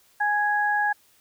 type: tone pair together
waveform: sine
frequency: 830.6 / 1661.2 Hz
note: G#5 / G#6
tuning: 0 / 0 cents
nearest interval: octave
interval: 1200 cents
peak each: -23 dBFS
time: 0.2-0.93 s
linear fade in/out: 10 ms
effects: white hiss -60 dBFS RMS until 1.2 s